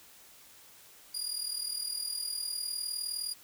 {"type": "tone with amplitude modulation", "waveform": "25% pulse", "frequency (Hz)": 4843, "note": "D#8", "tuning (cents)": -48, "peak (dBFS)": -26, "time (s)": [1.14, 3.34], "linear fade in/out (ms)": 10, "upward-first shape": "sine", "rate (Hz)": 39.6, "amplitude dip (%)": 65, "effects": ["white hiss -56 dBFS RMS until 3.43 s"]}